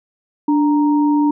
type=tone pair together; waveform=sine; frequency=293.7 / 932.4 Hz; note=D4 / A#5; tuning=0 / 0 cents; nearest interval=octave + minor sixth; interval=2000 cents; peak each=-12 / -21 dBFS; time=0.48-1.31 s; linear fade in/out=5 ms; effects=none